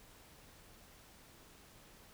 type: silence
effects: pink hiss -60 dBFS RMS until 2.13 s